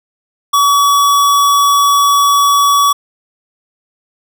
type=tone; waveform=square; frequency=1136 Hz; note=C#6; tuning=42 cents sharp; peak=-8 dBFS; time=0.53-2.93 s; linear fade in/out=10 ms; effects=none